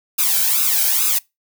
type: noise with flanger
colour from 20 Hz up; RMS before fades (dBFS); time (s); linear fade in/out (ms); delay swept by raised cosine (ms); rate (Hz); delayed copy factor
blue; -17; 0.18-1.19; 10; 0.78 to 1.31; 2.3; +1
effects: noise-tail reverb RT60 0.2 s tail -23 dB re dry